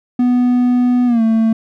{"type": "tone with pitch glide", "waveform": "triangle", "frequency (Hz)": [246.9, 223.8], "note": ["B3", "A3"], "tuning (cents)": [0, 30], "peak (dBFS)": -8, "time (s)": [0.19, 1.53], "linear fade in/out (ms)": 5, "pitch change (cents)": -170, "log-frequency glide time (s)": [1.06, 1.22], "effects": []}